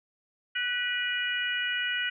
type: harmonic tone with a mistuned harmonic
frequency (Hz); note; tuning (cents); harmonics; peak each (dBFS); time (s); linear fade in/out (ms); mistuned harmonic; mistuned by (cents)
485.9; B4; -28; 3 / 4 / 5 / 6; -31 / -33 / -36 / -32; 0.55-2.1; 10; 3; +33
effects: none